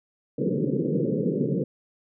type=band-pass noise; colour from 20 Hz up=pink; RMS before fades=-25 dBFS; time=0.38-1.64 s; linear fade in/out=5 ms; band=130 to 520 Hz; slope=96 dB/octave; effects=none